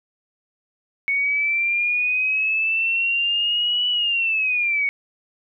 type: linear two-way sweep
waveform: sine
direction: up then down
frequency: 2217 to 2962 to 2217 Hz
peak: -18 dBFS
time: 1.08-4.89 s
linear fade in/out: 0 ms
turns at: 3.89 s
effects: none